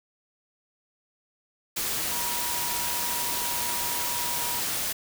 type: tone in noise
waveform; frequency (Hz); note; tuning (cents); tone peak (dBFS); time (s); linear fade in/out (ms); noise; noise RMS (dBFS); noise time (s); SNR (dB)
sine; 960; B5; -49; -35; 2.11-4.6; 10; white; -29; 1.76-4.93; -9
effects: none